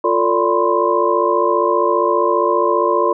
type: tone cluster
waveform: sine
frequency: 351.6 / 449.1 / 580 / 1003 / 1058 Hz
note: F4 / A4 / D5 / B5 / C6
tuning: +12 / +35 / -22 / +26 / +19 cents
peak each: -19 dBFS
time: 0.04-3.13 s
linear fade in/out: 5 ms
effects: none